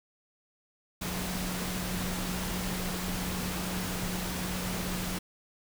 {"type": "tone in noise", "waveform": "sine", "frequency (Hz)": 182.2, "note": "F#3", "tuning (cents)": -26, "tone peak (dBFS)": -35, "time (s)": [1.01, 5.19], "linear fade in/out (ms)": 10, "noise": "pink", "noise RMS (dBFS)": -35, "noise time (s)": [1.01, 5.19], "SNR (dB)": -3, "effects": []}